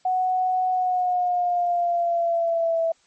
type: tone with pitch glide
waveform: sine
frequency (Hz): 740 to 659.3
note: F#5 to E5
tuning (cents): 0 to 0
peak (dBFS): -19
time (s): 0.05-2.92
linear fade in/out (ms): 5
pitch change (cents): -200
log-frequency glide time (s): 0.7-2.81
effects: white hiss -61 dBFS RMS until 3.06 s + MP3 32 kbps